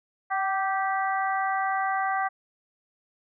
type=harmonic tone with a mistuned harmonic; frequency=390.8 Hz; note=G4; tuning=5 cents flat; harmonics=2 / 3 / 4 / 5; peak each=-26 / -30 / -32 / -34 dBFS; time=0.3-2.29 s; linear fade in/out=20 ms; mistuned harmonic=2; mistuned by=-30 cents; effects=none